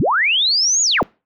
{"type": "linear two-way sweep", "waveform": "sine", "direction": "up then down", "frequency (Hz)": [87, 6920, 87], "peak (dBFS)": -13, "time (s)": [0, 1.03], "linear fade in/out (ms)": 0, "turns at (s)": 0.82, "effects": ["noise-tail reverb RT60 0.3 s tail -26 dB re dry"]}